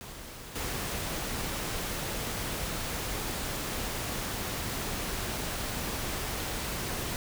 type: noise with level steps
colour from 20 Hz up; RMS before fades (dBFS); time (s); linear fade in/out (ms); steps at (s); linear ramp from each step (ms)
pink; -44 / -34; 0.01-7.16; 0; 0.55; 10
effects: none

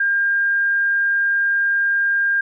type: tone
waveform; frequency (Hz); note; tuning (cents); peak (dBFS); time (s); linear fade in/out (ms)
sine; 1605; G6; +40; -15; 0-2.41; 5
effects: none

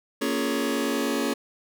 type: chord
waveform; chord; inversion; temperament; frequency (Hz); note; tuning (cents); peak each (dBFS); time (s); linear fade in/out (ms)
sawtooth; Bb minor seventh; none; just; 233.1 / 279.7 / 349.6 / 419.5; Bb3 / Db4 / F4 / Ab4; 0 / +16 / +2 / +17; -25 / -23 / -28 / -26; 0.21-1.34; 10
effects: none

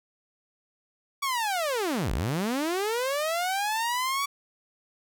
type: linear two-way sweep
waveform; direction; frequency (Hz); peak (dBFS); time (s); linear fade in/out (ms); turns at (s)
sawtooth; down then up; 1143 to 41 to 1143; -22; 1.22-4.26; 10; 2.12
effects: none

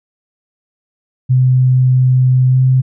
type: tone with pitch glide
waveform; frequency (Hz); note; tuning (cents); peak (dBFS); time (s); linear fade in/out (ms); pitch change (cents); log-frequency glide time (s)
sine; 128.2 to 129.76; C3 to C3; -35 to -14; -7; 1.29-2.82; 20; +21; 2.46-2.6
effects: none

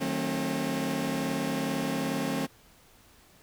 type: chord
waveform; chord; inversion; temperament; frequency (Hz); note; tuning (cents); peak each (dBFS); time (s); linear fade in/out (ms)
sawtooth; D# diminished seventh; none; just; 155.56 / 186.68 / 224 / 268.8; D#3 / F#3 / A3 / C4; 0 / +16 / +31 / +47; -32 / -32 / -30 / -27; 0-2.47; 20
effects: pink hiss -58 dBFS RMS until 3.42 s

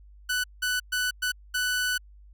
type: tone bursts at uneven times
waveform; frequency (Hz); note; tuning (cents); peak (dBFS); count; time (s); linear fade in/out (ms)
sawtooth; 1491; F#6; +13; -21; 5; 0.29-0.44 / 0.62-0.8 / 0.92-1.11 / 1.22-1.32 / 1.54-1.98; 10
effects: added 50 Hz sine -48 dBFS peak until 2.33 s

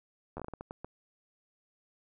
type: slowing click train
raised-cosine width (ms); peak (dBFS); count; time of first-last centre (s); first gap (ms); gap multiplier
1; -26; 10; 0.37-0.846; 11; 1.37
effects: none

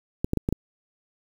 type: clicks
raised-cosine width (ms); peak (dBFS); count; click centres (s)
3; -10; 5; 0.245 / 0.334 / 0.373 / 0.489 / 0.526
effects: 7-bit

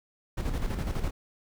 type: noise with tremolo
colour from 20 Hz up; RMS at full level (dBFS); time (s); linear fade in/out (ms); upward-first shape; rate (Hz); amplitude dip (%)
brown; -28; 0.37-1.11; 10; square; 12; 50
effects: none

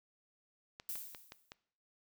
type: clicks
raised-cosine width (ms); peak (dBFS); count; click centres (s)
0.2; -30; 5; 0.799 / 0.956 / 1.148 / 1.321 / 1.519
type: noise with exponential decay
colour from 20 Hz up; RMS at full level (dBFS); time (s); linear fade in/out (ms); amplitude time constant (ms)
violet; -39; 0.89-1.54; 1; 140
effects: noise-tail reverb RT60 0.6 s tail -21 dB re dry

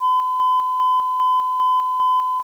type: tone with tremolo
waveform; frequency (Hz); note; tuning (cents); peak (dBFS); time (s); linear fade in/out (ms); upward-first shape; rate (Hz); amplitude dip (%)
sine; 1014; B5; +45; -12; 0-2.43; 50; square; 2.5; 45
effects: tanh soft clip ceiling -11 dBFS + 8-bit

